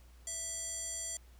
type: tone with band-pass filter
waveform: square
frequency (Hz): 659.3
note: E5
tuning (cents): 0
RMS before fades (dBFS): -40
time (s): 0.27-1.17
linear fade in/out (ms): 2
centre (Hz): 7700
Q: 7.7
effects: added 60 Hz sine -55 dBFS peak until 1.39 s + pink hiss -66 dBFS RMS until 1.39 s